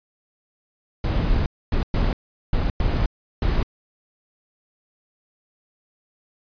brown noise bursts at uneven times, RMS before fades -20 dBFS, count 6, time 1.04-1.46 / 1.72-1.83 / 1.94-2.13 / 2.53-2.7 / 2.8-3.06 / 3.42-3.63 s, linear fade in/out 2 ms, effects resampled to 11025 Hz

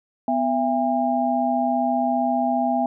sine tone cluster, 250.2 / 672 / 807 Hz, B3 / E5 / G#5, +23 / +33 / -50 cents, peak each -23 dBFS, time 0.28-2.86 s, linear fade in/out 2 ms, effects none

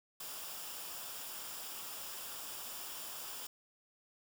white noise with comb filter, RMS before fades -45 dBFS, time 0.2-3.47 s, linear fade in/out 5 ms, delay 0.48 ms, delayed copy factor -0.5, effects none

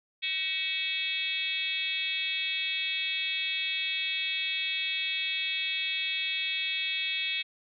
sine tone with frequency modulation, 2960 Hz, F#7, in tune, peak -28 dBFS, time 0.22-7.43 s, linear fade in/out 20 ms, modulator 355 Hz, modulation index 2.3, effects none

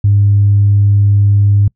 sine tone, 101.4 Hz, G#2, 41 cents flat, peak -5 dBFS, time 0.04-1.68 s, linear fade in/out 5 ms, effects noise-tail reverb RT60 0.1 s tail -26 dB re dry + tanh soft clip ceiling -1 dBFS

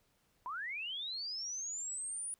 sine linear sweep, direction up, 950 to 9780 Hz, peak -38 dBFS, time 0.46-2.34 s, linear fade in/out 0 ms, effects pink hiss -74 dBFS RMS until 2.39 s

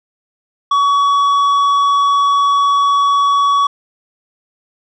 triangle tone with tanh clipping, 1129 Hz, C#6, 31 cents sharp, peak -11 dBFS, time 0.71-3.67 s, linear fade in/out 5 ms, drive 11 dB, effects none

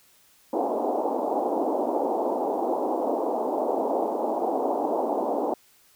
white band-pass noise, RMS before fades -26 dBFS, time 0.53-5.54 s, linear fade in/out 5 ms, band 250 to 870 Hz, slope 48 dB/octave, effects white hiss -59 dBFS RMS until 5.95 s

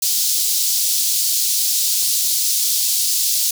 pink high-pass noise, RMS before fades -18 dBFS, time 0.02-3.51 s, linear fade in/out 5 ms, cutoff 4300 Hz, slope 24 dB/octave, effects none

